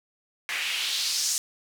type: noise with band-pass filter sweep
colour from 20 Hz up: white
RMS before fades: -28 dBFS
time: 0.49-1.38 s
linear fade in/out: 0 ms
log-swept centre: 2000 to 6800 Hz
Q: 2.4
effects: none